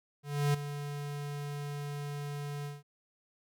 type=tone with ADSR envelope; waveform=square; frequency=144.6 Hz; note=D3; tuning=27 cents flat; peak=-25 dBFS; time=0.23-2.83 s; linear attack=310 ms; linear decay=9 ms; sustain=-12 dB; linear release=180 ms; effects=none